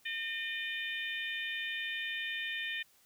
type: harmonic tone with a mistuned harmonic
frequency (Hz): 608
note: D#5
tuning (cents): -40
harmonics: 3 / 4 / 5 / 6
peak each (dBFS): -38 / -40 / -42 / -44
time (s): 0.05-2.83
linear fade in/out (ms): 10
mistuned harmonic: 6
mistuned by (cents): -21
effects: white hiss -66 dBFS RMS until 3.05 s